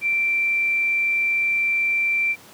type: tone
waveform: sine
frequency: 2349 Hz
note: D7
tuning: in tune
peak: -18 dBFS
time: 0.01-2.36 s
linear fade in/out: 50 ms
effects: pink hiss -46 dBFS RMS until 2.53 s + high-pass 150 Hz 12 dB/octave